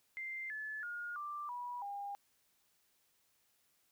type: tone with pitch steps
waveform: sine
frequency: 2090 / 1727.3 / 1427.5 / 1179.8 / 975 / 805.8 Hz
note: C7 / A6 / F6 / D6 / B5 / G5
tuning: -2 / -32 / +37 / +8 / -23 / +48 cents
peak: -40 dBFS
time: 0.17-2.15 s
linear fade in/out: 0 ms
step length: 330 ms
effects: white hiss -75 dBFS RMS until 3.91 s